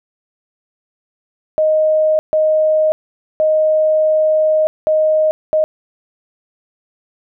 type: tone bursts at uneven times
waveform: sine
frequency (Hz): 622.3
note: D#5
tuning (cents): 0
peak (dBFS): -10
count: 5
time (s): 1.58-2.19 / 2.33-2.92 / 3.4-4.67 / 4.87-5.31 / 5.53-5.64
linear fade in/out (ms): 0
effects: none